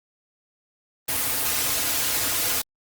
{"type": "noise with comb filter", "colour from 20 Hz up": "white", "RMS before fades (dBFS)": -24, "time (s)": [1.08, 2.62], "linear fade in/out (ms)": 10, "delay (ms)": 5.2, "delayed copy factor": -0.9, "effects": ["Opus 32 kbps"]}